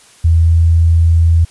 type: tone with pitch glide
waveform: sine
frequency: 82.41 to 82.94 Hz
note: E2 to E2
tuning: 0 to +11 cents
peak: -6 dBFS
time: 0.24-1.45 s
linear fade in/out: 10 ms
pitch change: +11 cents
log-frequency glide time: 0.41-0.53 s
effects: white hiss -44 dBFS RMS until 1.5 s + resampled to 24000 Hz

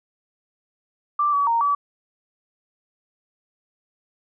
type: tone with pitch steps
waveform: sine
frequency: 1176 / 1139 / 927 / 1147 Hz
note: D6 / C#6 / A#5 / D6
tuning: +2 / +47 / -10 / -41 cents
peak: -17 dBFS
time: 1.19-1.75 s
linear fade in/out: 5 ms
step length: 140 ms
effects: none

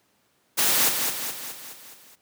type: noise with echo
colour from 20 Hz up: white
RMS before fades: -21 dBFS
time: 0.57-0.9 s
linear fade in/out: 20 ms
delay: 210 ms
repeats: 6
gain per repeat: -5 dB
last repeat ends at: 2.16 s
effects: pink hiss -66 dBFS RMS until 2.21 s + high-pass 150 Hz 12 dB/octave

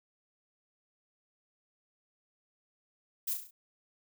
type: noise with echo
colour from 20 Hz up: violet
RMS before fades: -33 dBFS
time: 3.27-3.34 s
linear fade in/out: 10 ms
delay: 34 ms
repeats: 5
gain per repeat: -5 dB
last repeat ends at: 3.51 s
effects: none

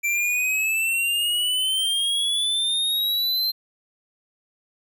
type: exponential sweep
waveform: square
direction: up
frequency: 2340 to 4145 Hz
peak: -21 dBFS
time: 0.03-3.52 s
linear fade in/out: 20 ms
effects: none

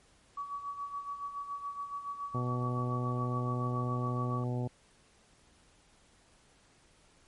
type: tone with tremolo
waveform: sine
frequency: 1136 Hz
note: C#6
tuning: 42 cents sharp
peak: -34 dBFS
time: 0.37-4.44 s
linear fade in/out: 5 ms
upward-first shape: sine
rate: 7.1 Hz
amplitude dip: 65%
type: harmonic tone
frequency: 123.47 Hz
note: B2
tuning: in tune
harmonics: 1 / 2 / 3 / 4 / 5 / 6 / 7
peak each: -32 / -38 / -42 / -44 / -46 / -48 / -49 dBFS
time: 2.34-4.68 s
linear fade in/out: 10 ms
effects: pink hiss -64 dBFS RMS until 7.27 s + MP3 48 kbps

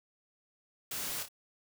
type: noise with echo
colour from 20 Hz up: white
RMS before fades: -38 dBFS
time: 0.91-1.23 s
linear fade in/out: 5 ms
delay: 28 ms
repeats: 2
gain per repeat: -7 dB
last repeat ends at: 1.286 s
effects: none

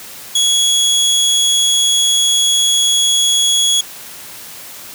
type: tone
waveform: 25% pulse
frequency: 3346 Hz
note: G#7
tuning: 12 cents sharp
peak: -7 dBFS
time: 0.35-3.81 s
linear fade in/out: 5 ms
effects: white hiss -33 dBFS RMS until 4.94 s + high-pass 80 Hz 12 dB/octave

